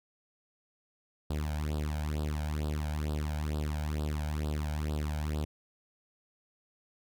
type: tone with flanger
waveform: sawtooth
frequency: 75.5 Hz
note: D2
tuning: 48 cents sharp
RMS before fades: -33 dBFS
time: 1.3-5.45 s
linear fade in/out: 5 ms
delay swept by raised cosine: 0.23 to 1.33 ms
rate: 2.2 Hz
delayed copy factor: +0.85
effects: none